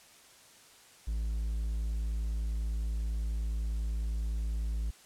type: tone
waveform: triangle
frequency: 55 Hz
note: A1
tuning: in tune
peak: -28 dBFS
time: 1.07-4.91 s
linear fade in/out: 10 ms
effects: white hiss -57 dBFS RMS until 5.05 s + low-pass 10000 Hz 12 dB/octave